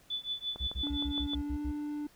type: tone with tremolo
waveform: sine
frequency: 3478 Hz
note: A7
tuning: 21 cents flat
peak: -30 dBFS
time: 0.1-1.35 s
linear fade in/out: 5 ms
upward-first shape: triangle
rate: 5.8 Hz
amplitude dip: 100%
type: click train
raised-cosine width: 1 ms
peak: -30 dBFS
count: 6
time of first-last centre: 0.56-1.334 s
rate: 6.46 Hz
type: tone bursts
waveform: triangle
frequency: 65.41 Hz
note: C2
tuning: in tune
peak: -31 dBFS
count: 8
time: 0.6-1.718 s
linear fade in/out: 10 ms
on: 75 ms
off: 74 ms
type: tone with pitch glide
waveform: triangle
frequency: 287.9 to 295.7 Hz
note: D4 to D4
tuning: -34 to +12 cents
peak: -32 dBFS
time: 0.83-2.07 s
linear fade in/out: 5 ms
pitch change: +46 cents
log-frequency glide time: 1.34-1.62 s
effects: pink hiss -62 dBFS RMS until 2.15 s